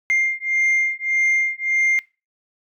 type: beating tone pair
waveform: sine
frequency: 2107 / 2108.7 Hz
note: C7 / C7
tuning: +12 / +13 cents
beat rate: 1.7 Hz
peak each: -19 dBFS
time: 0.1-1.99 s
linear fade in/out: 0 ms
effects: noise-tail reverb RT60 0.3 s tail -23 dB re dry + tanh soft clip ceiling -13 dBFS